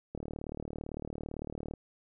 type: click train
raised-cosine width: 2 ms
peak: -25 dBFS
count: 61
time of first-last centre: 0.15-1.737 s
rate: 37.8 Hz
effects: none